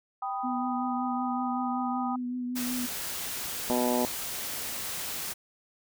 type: chord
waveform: sine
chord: G augmented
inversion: none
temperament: equal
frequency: 784 / 987.8 / 1244.5 Hz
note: G5 / B5 / D#6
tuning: 0 / 0 / 0 cents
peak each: -32 / -38 / -35 dBFS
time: 0.22-2.16 s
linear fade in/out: 5 ms
type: tone with vibrato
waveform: sine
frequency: 248.1 Hz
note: B3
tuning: 8 cents sharp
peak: -30 dBFS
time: 0.43-2.87 s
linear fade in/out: 20 ms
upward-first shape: triangle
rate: 5.3 Hz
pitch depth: 26 cents each way
type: noise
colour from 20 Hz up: white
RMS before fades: -35 dBFS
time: 2.55-5.34 s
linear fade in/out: 20 ms
type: harmonic tone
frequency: 123.47 Hz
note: B2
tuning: in tune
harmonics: 2 / 3 / 4 / 5 / 6 / 7 / 8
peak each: -28 / -33 / -33 / -31 / -37 / -34 / -39 dBFS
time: 3.7-4.05 s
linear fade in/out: 0 ms
effects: none